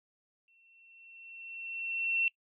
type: tone with exponential growth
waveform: sine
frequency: 2708 Hz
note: E7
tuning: 46 cents sharp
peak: -25 dBFS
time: 0.48-2.28 s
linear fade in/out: 1 ms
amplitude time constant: 390 ms
effects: noise-tail reverb RT60 0.1 s tail -22 dB re dry